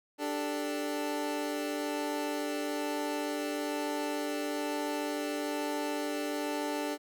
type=chord; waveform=25% pulse; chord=D suspended fourth; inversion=none; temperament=equal with one note detuned; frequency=293.7 / 393.1 / 440 Hz; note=D4 / G4 / A4; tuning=0 / +5 / 0 cents; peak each=-30 / -36 / -35 dBFS; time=0.18-6.98 s; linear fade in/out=50 ms; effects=none